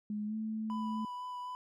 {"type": "tone with pitch glide", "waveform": "sine", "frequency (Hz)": [210, 218.7], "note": ["G#3", "A3"], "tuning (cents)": [19, -10], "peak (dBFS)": -34, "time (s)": [0.1, 1.05], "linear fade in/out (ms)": 2, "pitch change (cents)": 71, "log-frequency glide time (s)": [0.26, 0.35]}
{"type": "tone with vibrato", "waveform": "triangle", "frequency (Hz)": 993, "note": "B5", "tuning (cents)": 9, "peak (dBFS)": -37, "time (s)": [0.7, 1.55], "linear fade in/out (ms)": 0, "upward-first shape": "sine", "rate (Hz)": 4, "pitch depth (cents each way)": 11}
{"effects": []}